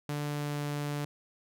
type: tone with pitch glide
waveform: sawtooth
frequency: 146.83 to 145.98 Hz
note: D3 to D3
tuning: 0 to -10 cents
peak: -28 dBFS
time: 0.09-1.05 s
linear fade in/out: 2 ms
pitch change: -10 cents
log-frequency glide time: 0.31-0.65 s
effects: none